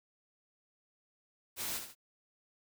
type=noise with echo; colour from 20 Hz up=white; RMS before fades=-38 dBFS; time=1.56-1.81 s; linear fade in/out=50 ms; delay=71 ms; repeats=2; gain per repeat=-7 dB; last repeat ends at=1.952 s; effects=none